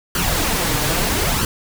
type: noise with flanger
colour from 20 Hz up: pink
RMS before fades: -19 dBFS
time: 0.15-1.45 s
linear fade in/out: 2 ms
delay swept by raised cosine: 0.66 to 6.66 ms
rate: 0.77 Hz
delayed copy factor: +0.6
effects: none